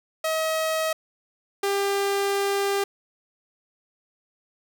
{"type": "tone pair in turn", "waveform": "sawtooth", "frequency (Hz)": [637, 398.1], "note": ["D#5", "G4"], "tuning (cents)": [41, 27], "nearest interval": "minor sixth", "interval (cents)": 814, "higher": "first", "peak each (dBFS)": [-19, -18], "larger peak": "second", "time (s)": [[0.24, 0.93], [1.63, 2.84]], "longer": "second", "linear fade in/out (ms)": 5, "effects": []}